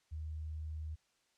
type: tone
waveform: sine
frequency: 77.78 Hz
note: D#2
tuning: in tune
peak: -39 dBFS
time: 0.11-0.96 s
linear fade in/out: 20 ms
effects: white hiss -75 dBFS RMS until 1.37 s + low-pass 7000 Hz 12 dB/octave